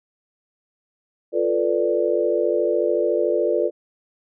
sine chord, B half-diminished seventh, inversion second, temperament equal, 349.2 / 440 / 493.9 / 587.3 Hz, F4 / A4 / B4 / D5, 0 / 0 / 0 / 0 cents, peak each -23 dBFS, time 1.32-3.71 s, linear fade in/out 50 ms, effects none

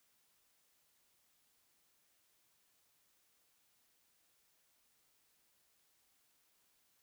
silence, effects white hiss -75 dBFS RMS until 7.02 s

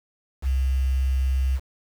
sine tone with quantisation, 65.8 Hz, C2, 10 cents sharp, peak -19 dBFS, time 0.42-1.6 s, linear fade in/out 50 ms, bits 7, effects none

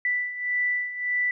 sine beating tone pair, 1975.5 / 1977.2 Hz, B6 / B6, 0 / +1 cents, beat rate 1.7 Hz, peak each -30 / -25 dBFS, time 0.05-1.31 s, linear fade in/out 2 ms, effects none

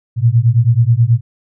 sine beating tone pair, 112.7 / 122 Hz, A2 / B2, +42 / -21 cents, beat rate 9.3 Hz, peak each -11 dBFS, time 0.16-1.21 s, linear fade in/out 50 ms, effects none

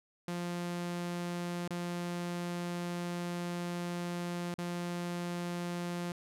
sawtooth tone with dropouts, 174.61 Hz, F3, in tune, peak -31 dBFS, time 0.28-6.12 s, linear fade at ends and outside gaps 2 ms, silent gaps 1.677-1.706 / 4.541-4.584 s, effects low-pass 12000 Hz 12 dB/octave

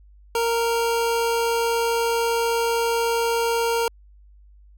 25% pulse tone, 463.8 Hz, A#4, 9 cents flat, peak -16 dBFS, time 0.35-3.88 s, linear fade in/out 2 ms, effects added 50 Hz sine -47 dBFS peak until 4.77 s

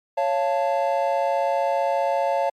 triangle chord, Db augmented, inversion none, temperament equal with one note detuned, 554.4 / 689.6 / 880 Hz, Db5 / F5 / A5, 0 / -22 / 0 cents, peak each -21 / -22 / -23 dBFS, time 0.17-2.5 s, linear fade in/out 10 ms, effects MP3 96 kbps

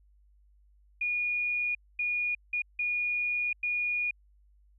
sine tone bursts at uneven times, 2443 Hz, D#7, 32 cents flat, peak -27 dBFS, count 5, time 1.01-1.75 / 1.99-2.35 / 2.53-2.62 / 2.79-3.53 / 3.63-4.11 s, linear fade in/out 5 ms, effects added 50 Hz sine -59 dBFS peak until 4.78 s

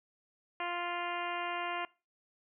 harmonic tone, 349.2 Hz, F4, in tune, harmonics 1 / 2 / 3 / 4 / 5 / 6 / 7 / 8 / 9, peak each -44 / -39 / -39 / -44 / -45 / -44 / -45 / -45 / -54 dBFS, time 0.6-1.85 s, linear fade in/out 2 ms, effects noise-tail reverb RT60 0.3 s tail -22 dB re dry

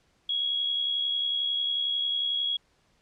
sine tone with amplitude modulation, 3322 Hz, G#7, in tune, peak -23 dBFS, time 0.29-2.57 s, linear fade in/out 5 ms, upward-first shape sine, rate 71.1 Hz, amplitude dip 45%, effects pink hiss -67 dBFS RMS until 3.01 s + low-pass 7000 Hz 12 dB/octave

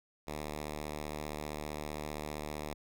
5% pulse tone, 75.3 Hz, D2, 44 cents sharp, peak -27 dBFS, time 0.27-2.74 s, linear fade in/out 5 ms, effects none

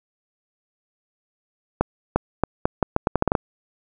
accelerating click train, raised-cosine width 1 ms, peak -3 dBFS, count 12, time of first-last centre 1.81-3.352 s, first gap 350 ms, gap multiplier 0.79, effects none

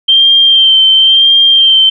sine tone with vibrato, 3150 Hz, G7, 8 cents sharp, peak -3 dBFS, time 0.08-1.9 s, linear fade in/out 10 ms, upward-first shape sine, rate 0.96 Hz, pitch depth 26 cents each way, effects none

